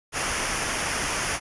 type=noise with comb filter; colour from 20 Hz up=pink; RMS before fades=-27 dBFS; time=0.12-1.4 s; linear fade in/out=50 ms; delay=0.25 ms; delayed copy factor=-0.6; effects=resampled to 24000 Hz